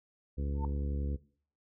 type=harmonic tone; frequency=71 Hz; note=C#2; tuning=42 cents sharp; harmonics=1 / 2 / 3 / 4 / 5 / 6 / 7; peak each=-32 / -40 / -43 / -45 / -50 / -50 / -49 dBFS; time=0.37-1.17 s; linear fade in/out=20 ms
type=tone with exponential growth; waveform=sine; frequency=899 Hz; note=A5; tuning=37 cents sharp; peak=-33 dBFS; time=0.54-0.65 s; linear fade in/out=2 ms; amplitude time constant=22 ms
effects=noise-tail reverb RT60 0.5 s tail -20 dB re dry